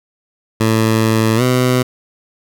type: tone with pitch glide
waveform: 15% pulse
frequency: 111.2 to 126.27 Hz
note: A2 to B2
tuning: +19 to +39 cents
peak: -5 dBFS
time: 0.6-1.83 s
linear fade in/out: 10 ms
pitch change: +220 cents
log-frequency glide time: 1.36-1.42 s
effects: none